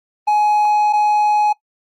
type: tone pair in turn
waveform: triangle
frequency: 840 / 840 Hz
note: G#5 / G#5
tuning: +19 / +19 cents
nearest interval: unison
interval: 0 cents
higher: neither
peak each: -10 dBFS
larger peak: neither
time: 0.27-0.93 / 0.93-1.53 s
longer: first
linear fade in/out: 10 ms
effects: noise-tail reverb RT60 0.1 s tail -19 dB re dry + Opus 24 kbps